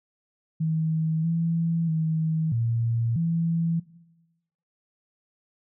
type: tone with pitch steps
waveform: sine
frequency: 159.5 / 166.2 / 159.5 / 115.9 / 166.3 Hz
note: D#3 / E3 / D#3 / A#2 / E3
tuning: +43 / +15 / +43 / -10 / +16 cents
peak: -22 dBFS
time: 0.6-3.8 s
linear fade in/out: 10 ms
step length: 640 ms
effects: noise-tail reverb RT60 1.0 s tail -19 dB re dry